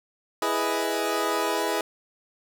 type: chord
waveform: 20% pulse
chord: E major seventh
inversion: none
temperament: equal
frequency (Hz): 329.6 / 415.3 / 493.9 / 622.3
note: E4 / G#4 / B4 / D#5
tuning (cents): 0 / 0 / 0 / 0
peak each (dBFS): -25 / -23 / -26 / -26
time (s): 0.42-1.81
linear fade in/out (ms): 2
effects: none